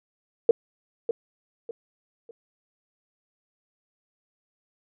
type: tone with echo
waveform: sine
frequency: 463.1 Hz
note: A#4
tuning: 11 cents flat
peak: -11 dBFS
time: 0.49-0.51 s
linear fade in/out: 2 ms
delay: 600 ms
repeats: 3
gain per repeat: -10 dB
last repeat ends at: 2.31 s
effects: none